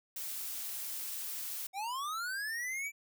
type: noise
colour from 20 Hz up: blue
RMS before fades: -40 dBFS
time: 0.16-1.67 s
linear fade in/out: 5 ms
type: linear sweep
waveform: square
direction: up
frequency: 740 to 2338 Hz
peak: -36 dBFS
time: 1.73-2.92 s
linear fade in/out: 50 ms
effects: none